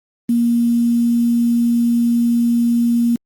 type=tone with quantisation; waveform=sine; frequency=235.8 Hz; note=A#3; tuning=20 cents sharp; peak=-12 dBFS; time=0.29-3.16 s; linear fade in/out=5 ms; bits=6; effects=Opus 32 kbps